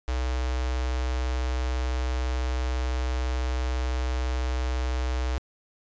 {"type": "tone with notch filter", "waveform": "square", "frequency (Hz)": 63, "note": "B1", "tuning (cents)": 35, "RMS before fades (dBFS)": -27, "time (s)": [0.08, 5.38], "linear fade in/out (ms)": 0, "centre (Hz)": 180, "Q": 0.61, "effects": ["resampled to 16000 Hz"]}